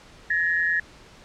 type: tone pair together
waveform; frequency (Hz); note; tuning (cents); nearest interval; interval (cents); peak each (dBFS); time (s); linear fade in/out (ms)
sine; 1700 / 1869.7; G#6 / A#6; +40 / +5; major second; 165; -23; 0.3-0.8; 5
effects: pink hiss -49 dBFS RMS until 1.24 s + low-pass 6000 Hz 12 dB/octave